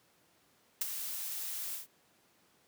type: noise with ADSR envelope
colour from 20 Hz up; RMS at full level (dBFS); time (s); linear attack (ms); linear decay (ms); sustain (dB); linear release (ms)
blue; -29; 0.81-1.87; 8; 14; -10; 130
effects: pink hiss -68 dBFS RMS until 2.67 s + high-pass 150 Hz 12 dB/octave